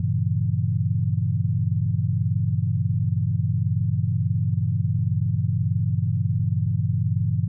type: chord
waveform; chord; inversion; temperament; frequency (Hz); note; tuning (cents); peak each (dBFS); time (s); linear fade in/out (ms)
sine; G diminished seventh; none; equal; 98 / 116.54 / 138.59 / 164.81; G2 / Bb2 / Db3 / Fb3; 0 / 0 / 0 / 0; -24 / -24 / -27 / -27; 0-7.48; 5
effects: none